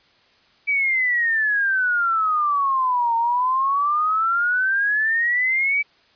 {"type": "exponential two-way sweep", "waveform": "sine", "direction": "down then up", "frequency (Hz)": [2308, 914, 2308], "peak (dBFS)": -17, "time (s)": [0.67, 5.83], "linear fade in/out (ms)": 20, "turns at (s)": 3.16, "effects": ["white hiss -57 dBFS RMS until 6.15 s", "resampled to 11025 Hz"]}